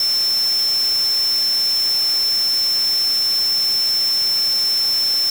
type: tone in noise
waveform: sine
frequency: 5340 Hz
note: E8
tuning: 22 cents sharp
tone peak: -15 dBFS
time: 0-5.3 s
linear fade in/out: 2 ms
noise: white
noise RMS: -30 dBFS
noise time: 0-5.3 s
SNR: +12 dB
effects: none